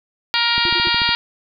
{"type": "harmonic tone", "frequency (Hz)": 470, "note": "A#4", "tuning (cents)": 14, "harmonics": [2, 3, 4, 5, 6, 7, 8, 9, 10], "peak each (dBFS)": [-24, -24, -24, -24, -24, -24, -24, -24, -24], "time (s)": [0.34, 1.15], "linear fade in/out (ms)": 0}
{"type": "click train", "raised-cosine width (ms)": 3, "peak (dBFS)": -17, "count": 8, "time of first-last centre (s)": [0.58, 1.091], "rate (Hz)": 13.7}
{"type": "tone bursts", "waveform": "sine", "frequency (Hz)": 349.2, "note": "F4", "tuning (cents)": 0, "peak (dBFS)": -25, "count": 3, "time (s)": [0.65, 0.893], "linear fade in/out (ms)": 10, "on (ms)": 49, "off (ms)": 48}
{"effects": []}